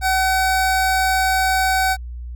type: tone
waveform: 25% pulse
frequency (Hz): 758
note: F#5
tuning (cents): +42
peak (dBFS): -12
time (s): 0.01-1.97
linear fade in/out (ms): 50
effects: added 60 Hz sine -28 dBFS peak until 2.35 s